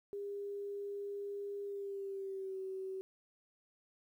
sine tone with pitch glide, 403.4 to 380.8 Hz, G4 to F#4, +50 to +50 cents, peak -39 dBFS, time 0.13-3.01 s, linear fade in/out 0 ms, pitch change -100 cents, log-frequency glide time 1.64-2.58 s, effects 12-bit

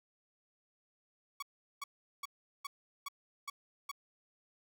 sawtooth tone bursts, 1124 Hz, C#6, 24 cents sharp, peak -35 dBFS, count 7, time 1.4-3.915 s, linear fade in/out 5 ms, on 25 ms, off 390 ms, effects none

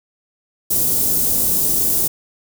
white band-stop noise, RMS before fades -17 dBFS, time 0.7-2.08 s, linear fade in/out 10 ms, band 400 to 9100 Hz, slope 12 dB/octave, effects none

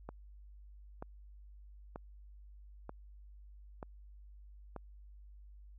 click train, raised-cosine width 1 ms, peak -29 dBFS, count 6, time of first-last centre 0.09-4.763 s, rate 1.07 Hz, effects added 50 Hz sine -52 dBFS peak until 5.78 s

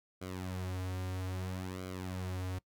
sawtooth tone with flanger, 92.5 Hz, F#2, in tune, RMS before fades -39 dBFS, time 0.21-2.59 s, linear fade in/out 10 ms, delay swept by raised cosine 1.1 to 6.2 ms, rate 0.61 Hz, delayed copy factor -0.75, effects noise-tail reverb RT60 0.1 s tail -22 dB re dry

